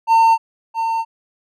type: tone with echo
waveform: triangle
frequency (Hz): 906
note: A#5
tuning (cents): -50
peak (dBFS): -7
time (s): 0.07-0.38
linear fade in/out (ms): 50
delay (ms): 670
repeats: 1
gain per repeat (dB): -8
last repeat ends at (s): 1.05
effects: none

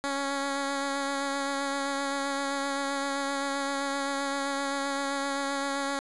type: tone with vibrato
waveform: 10% pulse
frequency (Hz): 277.7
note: C#4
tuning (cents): +3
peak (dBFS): -20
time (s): 0.04-5.99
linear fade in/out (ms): 0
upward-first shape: sine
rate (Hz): 7.7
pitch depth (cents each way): 17
effects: resampled to 24000 Hz + 8-bit

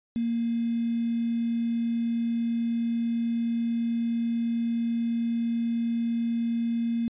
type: tone with quantisation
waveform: sine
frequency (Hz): 232.3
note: A#3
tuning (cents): -6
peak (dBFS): -24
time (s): 0.16-7.08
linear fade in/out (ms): 0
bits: 7
effects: resampled to 8000 Hz

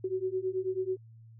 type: beating tone pair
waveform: sine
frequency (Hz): 370 / 379.2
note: F#4 / F#4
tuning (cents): 0 / +43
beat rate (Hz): 9.2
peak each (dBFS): -33 / -32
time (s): 0.04-0.97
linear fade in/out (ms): 5
effects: added 113 Hz sine -50 dBFS peak until 1.39 s

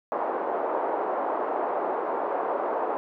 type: band-pass noise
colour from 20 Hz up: white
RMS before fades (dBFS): -28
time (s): 0.12-2.97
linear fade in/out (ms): 0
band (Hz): 360 to 950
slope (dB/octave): 24
effects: none

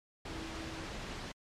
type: tone in noise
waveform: sine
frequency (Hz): 324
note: E4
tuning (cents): -30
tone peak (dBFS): -45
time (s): 0.29-0.86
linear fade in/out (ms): 5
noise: pink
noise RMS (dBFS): -42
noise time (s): 0.25-1.32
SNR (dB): -6
effects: low-pass 5000 Hz 12 dB/octave + MP3 64 kbps

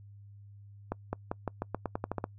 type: accelerating click train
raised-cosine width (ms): 1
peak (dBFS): -18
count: 12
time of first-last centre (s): 0.92-2.241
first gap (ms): 210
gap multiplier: 0.88
effects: noise-tail reverb RT60 0.1 s tail -26 dB re dry + added 101 Hz sine -49 dBFS peak until 2.38 s

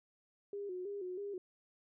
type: tone with vibrato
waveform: sine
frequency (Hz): 383.8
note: G4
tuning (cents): -37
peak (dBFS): -39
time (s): 0.53-1.38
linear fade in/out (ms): 2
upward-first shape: square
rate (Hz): 3.1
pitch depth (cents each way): 90
effects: none

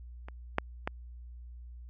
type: clicks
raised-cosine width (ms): 0.5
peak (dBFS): -29 / -11 / -16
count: 3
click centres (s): 0.285 / 0.584 / 0.875
effects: added 60 Hz sine -44 dBFS peak until 1.89 s

